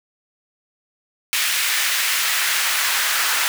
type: noise with high-pass filter sweep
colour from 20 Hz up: pink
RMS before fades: -20 dBFS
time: 1.33-3.48 s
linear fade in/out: 0 ms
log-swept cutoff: 2100 to 1400 Hz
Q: 1.3
effects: none